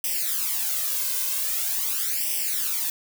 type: noise with flanger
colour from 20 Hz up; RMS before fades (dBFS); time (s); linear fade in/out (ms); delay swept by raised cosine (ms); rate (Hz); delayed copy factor
blue; -26; 0.04-2.9; 2; 0.36 to 1.96; 0.44; +0.95
effects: none